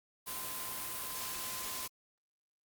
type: tone in noise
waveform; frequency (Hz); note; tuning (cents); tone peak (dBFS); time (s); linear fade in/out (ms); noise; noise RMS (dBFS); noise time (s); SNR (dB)
sine; 1033; C6; -22; -48; 0.26-1.88; 20; white; -40; 0.26-1.88; -11
effects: Opus 32 kbps